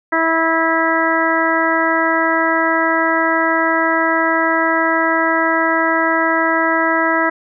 harmonic tone, 326.2 Hz, E4, 18 cents flat, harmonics 1 / 2 / 3 / 4 / 5 / 6, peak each -20 / -20 / -20 / -20 / -20 / -20 dBFS, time 0.12-7.3 s, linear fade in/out 10 ms, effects none

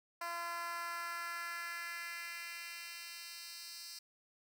10% pulse tone with high-pass filter sweep, 341.6 Hz, F4, 38 cents flat, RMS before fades -44 dBFS, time 0.21-3.99 s, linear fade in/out 5 ms, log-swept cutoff 850 to 4600 Hz, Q 1.8, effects none

